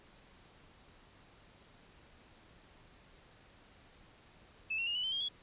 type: tone with pitch steps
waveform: sine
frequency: 2616 / 2727 / 2843 / 2964 / 3089 / 3221 / 3357 Hz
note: E7 / F7 / F7 / F#7 / G7 / G7 / G#7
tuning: -14 / -42 / +30 / +2 / -26 / +46 / +18 cents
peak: -33 dBFS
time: 4.7-5.288 s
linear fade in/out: 10 ms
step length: 84 ms
effects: pink hiss -61 dBFS RMS until 5.42 s + resampled to 8000 Hz